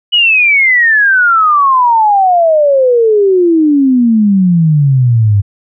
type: exponential sweep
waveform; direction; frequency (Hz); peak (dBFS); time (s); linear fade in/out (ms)
sine; down; 2966 to 98; -5; 0.12-5.42; 20
effects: none